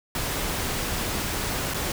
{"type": "noise with dropouts", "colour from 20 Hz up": "pink", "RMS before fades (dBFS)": -28, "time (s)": [0.15, 1.92], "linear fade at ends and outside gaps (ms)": 2, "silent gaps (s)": [1.738, 1.743], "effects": []}